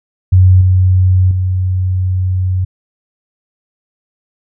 sine tone with level steps, 92.5 Hz, F#2, in tune, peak -3 / -6 / -11 dBFS, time 0.32-2.65 s, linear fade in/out 10 ms, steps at 0.61 / 1.31 s, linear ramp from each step 2 ms, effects none

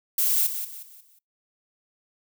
violet noise with echo, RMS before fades -22 dBFS, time 0.18-0.47 s, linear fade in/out 5 ms, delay 180 ms, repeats 4, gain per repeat -9 dB, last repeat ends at 1.19 s, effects noise-tail reverb RT60 0.2 s tail -26 dB re dry

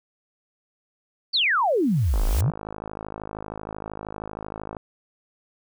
sine exponential two-way sweep, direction down then up, 4733 to 30.51 to 180.9 Hz, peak -18 dBFS, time 1.33-2.51 s, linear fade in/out 20 ms, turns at 2.26 s
white noise with exponential growth, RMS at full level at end -33 dBFS, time 1.39-2.41 s, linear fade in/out 2 ms, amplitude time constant 220 ms
click train, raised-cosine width 1 ms, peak -19 dBFS, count 140, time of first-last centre 2.14-4.768 s, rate 52.9 Hz
effects none

